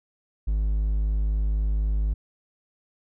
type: tone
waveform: triangle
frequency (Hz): 52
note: G#1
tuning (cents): +3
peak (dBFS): -19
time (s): 0.47-2.14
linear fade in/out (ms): 10
effects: none